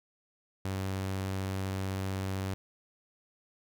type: tone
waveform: sawtooth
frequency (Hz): 95.8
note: G2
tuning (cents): -39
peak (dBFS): -28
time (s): 0.65-2.54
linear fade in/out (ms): 0
effects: none